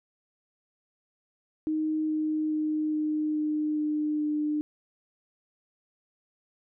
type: tone with pitch steps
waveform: sine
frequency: 311.1 / 309.3 / 307.5 / 305.8 / 304 / 302.2 / 300.5 Hz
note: D#4 / D#4 / D#4 / D#4 / D#4 / D4 / D4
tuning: 0 / -10 / -20 / -30 / -40 / +50 / +40 cents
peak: -25 dBFS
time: 1.67-4.61 s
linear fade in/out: 0 ms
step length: 420 ms
effects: none